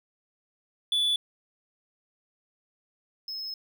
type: tone pair in turn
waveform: triangle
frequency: 3456 / 5178 Hz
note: A7 / E8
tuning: -32 / -32 cents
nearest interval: perfect fifth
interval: 700 cents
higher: second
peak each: -21 / -32 dBFS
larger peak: first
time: 0.92-1.16 / 3.28-3.54 s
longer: second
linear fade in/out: 2 ms
effects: none